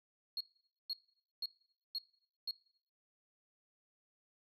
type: tone bursts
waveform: sine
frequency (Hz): 4299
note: C8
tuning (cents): +46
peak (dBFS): -34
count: 5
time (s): 0.37-2.51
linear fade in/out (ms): 2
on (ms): 36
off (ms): 490
effects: noise-tail reverb RT60 0.6 s tail -20 dB re dry + tanh soft clip ceiling -34 dBFS